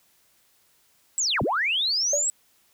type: linear two-way sweep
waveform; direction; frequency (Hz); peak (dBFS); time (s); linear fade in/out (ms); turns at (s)
sine; down then up; 7902 to 74.7 to 7902; -21; 1.18-2.3; 0; 1.42
type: tone with exponential decay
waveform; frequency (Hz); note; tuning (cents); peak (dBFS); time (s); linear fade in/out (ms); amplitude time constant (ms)
sine; 582; D5; -16; -18; 2.13-2.28; 5; 31
effects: tanh soft clip ceiling -13 dBFS + white hiss -63 dBFS RMS until 2.73 s